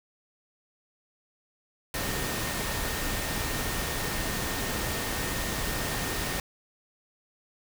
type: tone in noise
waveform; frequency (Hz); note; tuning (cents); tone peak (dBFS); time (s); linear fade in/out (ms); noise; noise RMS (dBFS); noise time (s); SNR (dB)
sine; 1835; A#6; -28; -40; 1.94-6.4; 2; pink; -31; 1.94-6.4; -12
effects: none